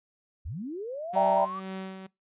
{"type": "linear sweep", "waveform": "sine", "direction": "up", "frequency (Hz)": [55.2, 1178], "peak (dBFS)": -33, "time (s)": [0.45, 1.6], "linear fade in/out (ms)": 10}
{"type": "tone with tremolo", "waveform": "sawtooth", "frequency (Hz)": 190, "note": "F#3", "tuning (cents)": 46, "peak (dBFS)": -30, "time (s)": [1.13, 2.07], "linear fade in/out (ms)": 10, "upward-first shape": "sine", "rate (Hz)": 2, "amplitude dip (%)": 55}
{"type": "chord", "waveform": "sine", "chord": "E half-diminished seventh", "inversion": "third", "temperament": "equal", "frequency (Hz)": [587.3, 659.3, 784, 932.3], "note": ["D5", "E5", "G5", "Bb5"], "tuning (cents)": [0, 0, 0, 0], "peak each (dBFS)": -26, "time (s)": [1.15, 1.46], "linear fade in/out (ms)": 20}
{"effects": ["noise-tail reverb RT60 0.2 s tail -23 dB re dry", "resampled to 8000 Hz"]}